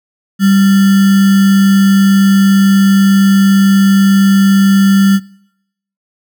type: tone with sample-and-hold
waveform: sine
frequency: 196 Hz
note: G3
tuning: in tune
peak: -5 dBFS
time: 0.39-5.2 s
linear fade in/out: 50 ms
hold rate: 1575 Hz
effects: noise-tail reverb RT60 0.8 s tail -23 dB re dry